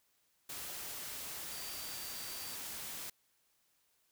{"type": "tone in noise", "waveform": "sine", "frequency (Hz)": 4664, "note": "D8", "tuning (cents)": -13, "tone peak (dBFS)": -50, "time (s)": [1.52, 2.56], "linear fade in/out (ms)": 5, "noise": "white", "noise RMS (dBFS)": -44, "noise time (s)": [0.49, 3.1], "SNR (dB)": -9, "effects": ["white hiss -75 dBFS RMS until 4.11 s"]}